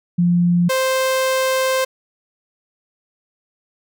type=tone pair in turn; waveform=sine / sawtooth; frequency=174.61 / 523.2 Hz; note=F3 / C5; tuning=0 / 0 cents; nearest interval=octave + perfect fifth; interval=1900 cents; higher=second; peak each=-12 dBFS; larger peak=neither; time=0.18-0.69 / 0.69-1.85 s; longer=second; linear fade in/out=10 ms; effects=none